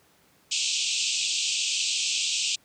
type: band-pass noise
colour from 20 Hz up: pink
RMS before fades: -27 dBFS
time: 0.51-2.56 s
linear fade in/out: 10 ms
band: 2500 to 8100 Hz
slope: 96 dB/octave
effects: pink hiss -61 dBFS RMS until 2.64 s + high-pass 100 Hz 12 dB/octave